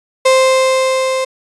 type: tone with level ramp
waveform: 35% pulse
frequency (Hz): 523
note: C5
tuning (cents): -1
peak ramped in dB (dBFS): -5 to -13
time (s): 0.25-1.25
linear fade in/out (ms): 10
effects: resampled to 24000 Hz